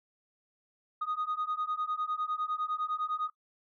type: beating tone pair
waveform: sine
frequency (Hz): 1237 / 1246.9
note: D#6 / D#6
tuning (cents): -10 / +3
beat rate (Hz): 9.9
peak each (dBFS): -33 / -32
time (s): 1.01-3.3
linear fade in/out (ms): 10
effects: noise-tail reverb RT60 0.1 s tail -20 dB re dry + tanh soft clip ceiling -26 dBFS